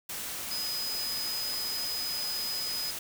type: tone in noise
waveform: sine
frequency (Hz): 5010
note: D#8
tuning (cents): +11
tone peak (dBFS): -32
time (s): 0.51-2.91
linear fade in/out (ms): 5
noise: white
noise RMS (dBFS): -37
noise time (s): 0.09-2.99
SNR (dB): +2
effects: none